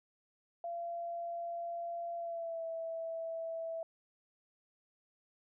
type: tone with pitch glide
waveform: sine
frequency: 684 to 657.3 Hz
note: F5 to E5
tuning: -36 to -5 cents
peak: -37 dBFS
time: 0.64-3.83 s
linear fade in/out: 2 ms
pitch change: -69 cents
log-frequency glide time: 2.16-2.64 s
effects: none